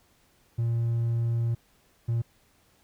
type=tone bursts at uneven times; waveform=triangle; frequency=116.54 Hz; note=A#2; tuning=in tune; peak=-21 dBFS; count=2; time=0.58-1.55 / 2.08-2.22 s; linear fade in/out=10 ms; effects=tanh soft clip ceiling -17 dBFS + pink hiss -64 dBFS RMS until 2.83 s